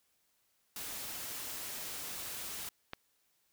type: noise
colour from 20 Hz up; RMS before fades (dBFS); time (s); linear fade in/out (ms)
white; -42; 0.76-2.69; 2
type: click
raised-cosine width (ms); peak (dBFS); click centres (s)
0.3; -23; 2.934
effects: white hiss -75 dBFS RMS until 3.52 s